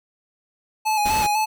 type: tone with vibrato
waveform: square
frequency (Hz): 849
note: G#5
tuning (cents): +38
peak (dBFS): -19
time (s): 0.85-1.46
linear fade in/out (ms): 20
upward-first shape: square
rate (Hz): 4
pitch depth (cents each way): 33
type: noise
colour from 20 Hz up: pink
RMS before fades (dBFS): -28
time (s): 1.05-1.27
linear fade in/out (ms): 10
effects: none